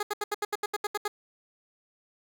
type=tone bursts; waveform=15% pulse; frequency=415.3 Hz; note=G#4; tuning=in tune; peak=-21 dBFS; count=11; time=0-1.08 s; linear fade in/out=5 ms; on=30 ms; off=75 ms; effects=none